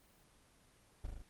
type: noise with echo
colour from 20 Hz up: brown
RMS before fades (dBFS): -40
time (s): 1.04-1.07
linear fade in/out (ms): 5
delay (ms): 38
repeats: 4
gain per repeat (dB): -2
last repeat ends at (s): 1.222
effects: pink hiss -67 dBFS RMS until 1.29 s + Opus 24 kbps